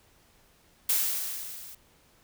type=noise with level ramp; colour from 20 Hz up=blue; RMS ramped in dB=-24 to -46 dBFS; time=0.89-1.75 s; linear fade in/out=5 ms; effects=pink hiss -62 dBFS RMS until 2.23 s